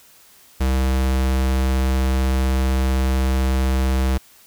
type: tone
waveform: square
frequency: 65.41 Hz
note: C2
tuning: in tune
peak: -17 dBFS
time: 0.6-4.18 s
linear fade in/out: 10 ms
effects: white hiss -50 dBFS RMS until 4.46 s